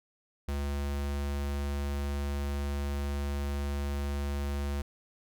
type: tone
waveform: square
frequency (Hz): 71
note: C#2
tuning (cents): +42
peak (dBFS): -31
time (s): 0.48-4.82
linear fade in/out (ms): 5
effects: none